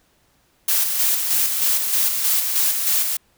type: noise with tremolo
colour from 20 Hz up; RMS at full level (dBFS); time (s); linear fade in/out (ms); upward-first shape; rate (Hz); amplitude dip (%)
blue; -18; 0.68-3.17; 5; square; 3.2; 40
effects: pink hiss -61 dBFS RMS until 3.37 s